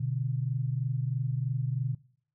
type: tone pair together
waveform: sine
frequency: 123.73 / 146.83 Hz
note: B2 / D3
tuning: +4 / 0 cents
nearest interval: minor third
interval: 296 cents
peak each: -29 / -32 dBFS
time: 0-1.95 s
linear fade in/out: 10 ms
effects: noise-tail reverb RT60 0.6 s tail -23 dB re dry